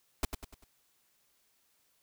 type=noise with echo; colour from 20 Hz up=pink; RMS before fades=-29 dBFS; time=0.23-0.25 s; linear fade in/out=2 ms; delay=98 ms; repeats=4; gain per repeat=-7 dB; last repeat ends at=0.642 s; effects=white hiss -72 dBFS RMS until 2.02 s